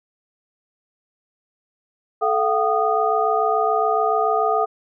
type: tone cluster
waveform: sine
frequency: 436 / 692 / 759 / 1233 Hz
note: A4 / F5 / F#5 / D#6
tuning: -16 / -16 / +44 / -16 cents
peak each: -22 dBFS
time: 2.21-4.66 s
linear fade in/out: 20 ms
effects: none